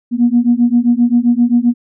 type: beating tone pair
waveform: sine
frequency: 236 / 243.6 Hz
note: A#3 / B3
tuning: +22 / -24 cents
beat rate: 7.6 Hz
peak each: -11 dBFS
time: 0.11-1.74 s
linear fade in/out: 50 ms
effects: tanh soft clip ceiling -1 dBFS